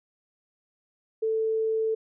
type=tone; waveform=sine; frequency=442.5 Hz; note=A4; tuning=10 cents sharp; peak=-23 dBFS; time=1.22-1.95 s; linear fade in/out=10 ms; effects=none